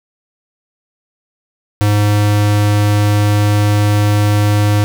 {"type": "tone", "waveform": "square", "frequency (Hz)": 103.83, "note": "G#2", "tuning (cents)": 0, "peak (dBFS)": -10, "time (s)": [1.81, 4.84], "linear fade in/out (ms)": 0, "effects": ["8-bit"]}